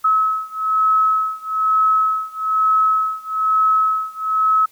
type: beating tone pair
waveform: sine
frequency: 1288 / 1289.1 Hz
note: E6 / E6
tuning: -41 / -39 cents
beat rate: 1.1 Hz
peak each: -17 / -18 dBFS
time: 0.04-4.66 s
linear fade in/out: 10 ms
effects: white hiss -53 dBFS RMS until 4.71 s